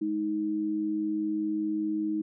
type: tone pair together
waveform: sine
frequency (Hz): 210 / 315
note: G#3 / D#4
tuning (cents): +19 / +21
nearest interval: perfect fifth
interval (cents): 702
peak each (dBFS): -35 / -27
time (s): 0.01-2.22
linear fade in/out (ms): 10
effects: none